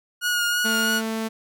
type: tone with vibrato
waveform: sawtooth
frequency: 1439 Hz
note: F#6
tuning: 49 cents flat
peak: -17 dBFS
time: 0.21-1.02 s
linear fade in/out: 50 ms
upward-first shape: triangle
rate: 3.1 Hz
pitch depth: 23 cents each way
type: tone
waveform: sawtooth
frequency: 222.4 Hz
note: A3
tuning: 19 cents sharp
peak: -21 dBFS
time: 0.64-1.29 s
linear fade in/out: 20 ms
effects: none

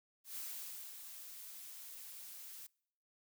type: noise with ADSR envelope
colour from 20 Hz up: blue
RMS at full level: -44 dBFS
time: 0.24-2.67 s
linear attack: 130 ms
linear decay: 560 ms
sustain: -7 dB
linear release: 8 ms
effects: noise-tail reverb RT60 0.7 s tail -26 dB re dry

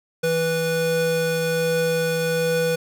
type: tone pair together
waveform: square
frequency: 164.36 / 491.8 Hz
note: E3 / B4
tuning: -5 / -7 cents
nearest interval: octave + perfect fifth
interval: 1898 cents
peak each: -27 / -21 dBFS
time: 0.23-2.76 s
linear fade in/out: 10 ms
effects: none

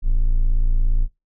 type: tone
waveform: triangle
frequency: 28.61 Hz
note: A#0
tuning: 31 cents flat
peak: -12 dBFS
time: 0.02-1.08 s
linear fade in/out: 50 ms
effects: noise-tail reverb RT60 0.2 s tail -19 dB re dry

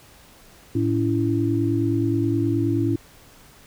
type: tone cluster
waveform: sine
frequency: 110.2 / 284.9 / 334.4 Hz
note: A2 / C#4 / E4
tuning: +3 / +48 / +25 cents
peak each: -23 dBFS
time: 0.75-2.96 s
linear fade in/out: 5 ms
effects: pink hiss -50 dBFS RMS until 3.66 s

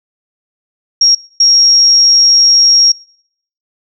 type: tone bursts at uneven times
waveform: sine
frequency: 5588 Hz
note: F8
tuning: in tune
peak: -4 dBFS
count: 2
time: 1.01-1.15 / 1.4-2.92 s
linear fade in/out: 5 ms
effects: noise-tail reverb RT60 0.7 s tail -26 dB re dry

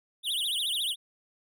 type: tone with vibrato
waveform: square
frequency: 3322 Hz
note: G#7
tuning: in tune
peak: -28 dBFS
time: 0.23-0.96 s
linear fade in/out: 50 ms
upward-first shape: triangle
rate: 14 Hz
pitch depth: 290 cents each way
effects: none

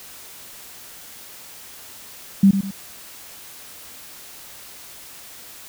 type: tone with echo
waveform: sine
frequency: 196 Hz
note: G3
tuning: in tune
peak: -8 dBFS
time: 2.43-2.51 s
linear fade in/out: 5 ms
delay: 100 ms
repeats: 2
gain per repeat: -9 dB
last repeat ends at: 2.71 s
effects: white hiss -41 dBFS RMS until 5.68 s

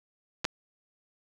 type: clicks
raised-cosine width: 0.2 ms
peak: -13 / -10 dBFS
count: 2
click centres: 0.445 / 0.451 s
effects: none

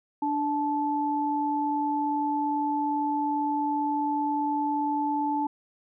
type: tone pair together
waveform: sine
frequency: 293.7 / 871.3 Hz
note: D4 / A5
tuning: 0 / -17 cents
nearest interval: octave + perfect fifth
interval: 1883 cents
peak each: -28 / -26 dBFS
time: 0.22-5.47 s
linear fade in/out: 5 ms
effects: none

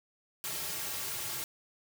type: noise with comb filter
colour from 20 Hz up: white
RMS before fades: -37 dBFS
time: 0.44-1.44 s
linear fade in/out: 0 ms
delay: 4 ms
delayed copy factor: -0.7
effects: none

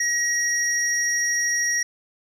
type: tone pair together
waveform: sine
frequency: 1900 / 5687 Hz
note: A#6 / F8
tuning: +33 / +31 cents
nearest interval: octave + perfect fifth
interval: 1898 cents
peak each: -21 / -21 dBFS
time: 0-1.83 s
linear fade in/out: 5 ms
effects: tanh soft clip ceiling -16 dBFS + 9-bit

